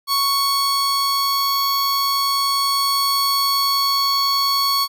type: tone pair together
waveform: 45% pulse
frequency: 1108.7 / 4435 Hz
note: C#6 / C#8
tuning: 0 / 0 cents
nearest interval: 2 octaves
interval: 2400 cents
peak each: -19 / -19 dBFS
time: 0.07-4.88 s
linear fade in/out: 50 ms
effects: none